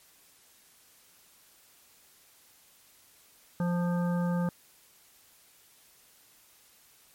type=harmonic tone with a mistuned harmonic; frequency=174.61 Hz; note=F3; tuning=in tune; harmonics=1 / 3 / 5 / 7 / 9; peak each=-26 / -36 / -40 / -43 / -45 dBFS; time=3.6-4.49 s; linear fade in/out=2 ms; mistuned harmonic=5; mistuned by=+22 cents; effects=white hiss -60 dBFS RMS until 7.14 s + MP3 64 kbps